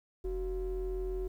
triangle ring-modulated tone, 164.81 Hz, E3, in tune, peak -27 dBFS, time 0.24-1.28 s, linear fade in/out 10 ms, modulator 208 Hz, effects tanh soft clip ceiling -23 dBFS + 11-bit

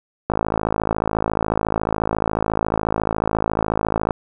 click train, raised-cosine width 1 ms, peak -5 dBFS, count 207, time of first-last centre 0.3-4.108 s, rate 54.1 Hz, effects none

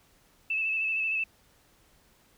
sine tone with vibrato, 2622 Hz, E7, 10 cents flat, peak -26 dBFS, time 0.5-1.24 s, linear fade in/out 5 ms, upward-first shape square, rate 13 Hz, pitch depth 23 cents each way, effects pink hiss -63 dBFS RMS until 2.37 s

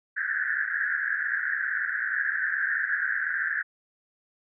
white band-pass noise, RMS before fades -28 dBFS, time 0.16-3.63 s, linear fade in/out 20 ms, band 1500 to 1800 Hz, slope 96 dB/octave, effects none

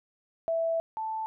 sine tone pair in turn, 659.3 / 880.1 Hz, E5 / A5, 0 / 0 cents, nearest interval perfect fourth, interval 500 cents, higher second, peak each -25 / -30 dBFS, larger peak first, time 0.48-0.8 / 0.97-1.26 s, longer first, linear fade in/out 0 ms, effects none

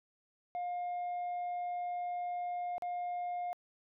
sine tone with dropouts, 710 Hz, F5, 28 cents sharp, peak -32 dBFS, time 0.55-3.53 s, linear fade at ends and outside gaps 0 ms, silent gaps 2.781-2.822 s, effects tanh soft clip ceiling -34 dBFS

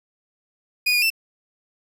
30% pulse tone with pitch steps, 2468 / 2439 / 2668 Hz, D#7 / D#7 / E7, -15 / -35 / +20 cents, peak -14 dBFS, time 0.86-1.103 s, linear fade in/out 10 ms, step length 81 ms, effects none

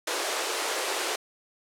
pink high-pass noise, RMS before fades -29 dBFS, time 0.07-1.16 s, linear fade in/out 5 ms, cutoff 350 Hz, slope 48 dB/octave, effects low-pass 10000 Hz 12 dB/octave

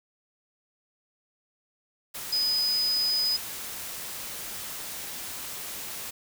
sine tone in noise, 5000 Hz, D#8, 8 cents sharp, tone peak -23 dBFS, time 2.32-3.37 s, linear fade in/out 10 ms, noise white, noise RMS -37 dBFS, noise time 2.14-6.11 s, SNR +11 dB, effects none

